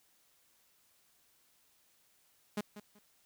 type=tone with echo; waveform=sawtooth; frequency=208 Hz; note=G#3; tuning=3 cents sharp; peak=-29 dBFS; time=2.57-2.61 s; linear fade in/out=5 ms; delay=190 ms; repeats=2; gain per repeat=-13 dB; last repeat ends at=2.99 s; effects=white hiss -70 dBFS RMS until 3.25 s